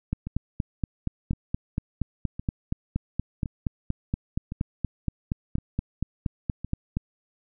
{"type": "two click trains", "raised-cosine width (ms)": 5, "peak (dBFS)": [-20, -13], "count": [7, 30], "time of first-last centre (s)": [[0.27, 6.646], [0.13, 6.97]], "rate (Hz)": [0.941, 4.24], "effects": []}